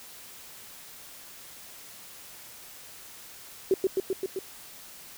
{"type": "tone with echo", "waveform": "sine", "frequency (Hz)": 381.1, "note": "G4", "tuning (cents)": -49, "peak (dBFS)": -18, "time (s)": [3.71, 3.74], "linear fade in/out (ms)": 2, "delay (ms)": 130, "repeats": 5, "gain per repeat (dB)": -2, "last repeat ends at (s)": 4.39, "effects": ["white hiss -47 dBFS RMS until 5.17 s"]}